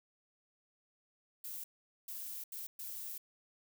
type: noise bursts at uneven times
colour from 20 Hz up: violet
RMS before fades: -44 dBFS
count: 4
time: 1.44-1.64 / 2.08-2.44 / 2.52-2.67 / 2.79-3.18 s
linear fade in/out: 5 ms
effects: none